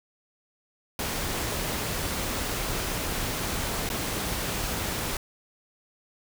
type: noise with dropouts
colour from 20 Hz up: pink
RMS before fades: -30 dBFS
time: 0.99-5.17 s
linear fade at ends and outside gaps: 2 ms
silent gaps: 3.891-3.9 s
effects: none

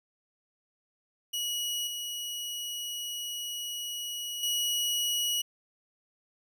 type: tone with level steps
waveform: sawtooth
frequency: 2915 Hz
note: F#7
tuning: 26 cents flat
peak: -27 / -31 / -24 dBFS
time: 1.33-5.42 s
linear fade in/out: 10 ms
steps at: 1.87 / 4.43 s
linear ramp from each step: 2 ms
effects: none

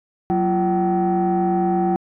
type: tone cluster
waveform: sine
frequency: 185.5 / 343.6 / 763 Hz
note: F#3 / F4 / G5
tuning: +5 / -28 / -47 cents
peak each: -19 dBFS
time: 0.3-1.96 s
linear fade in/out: 0 ms
effects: tanh soft clip ceiling -12 dBFS

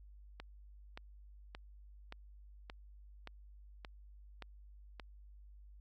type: click train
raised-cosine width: 0.3 ms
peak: -30 dBFS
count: 9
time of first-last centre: 0.4-4.998 s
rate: 1.74 Hz
effects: added 50 Hz sine -54 dBFS peak until 5.8 s

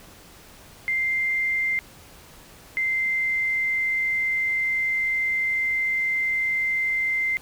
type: tone pair in turn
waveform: sine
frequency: 2093 / 2083 Hz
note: C7 / C7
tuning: 0 / -8 cents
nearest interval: unison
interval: 8 cents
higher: first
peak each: -21 dBFS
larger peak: neither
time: 0.88-1.79 / 2.77-7.37 s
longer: second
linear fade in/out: 0 ms
effects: pink hiss -48 dBFS RMS until 7.41 s

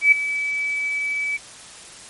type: tone with ADSR envelope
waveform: sine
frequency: 2296 Hz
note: D7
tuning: 40 cents flat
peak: -7 dBFS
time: 0.01-1.37 s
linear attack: 110 ms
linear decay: 6 ms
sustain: -14 dB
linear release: 4 ms
effects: white hiss -41 dBFS RMS until 2.09 s + MP3 48 kbps

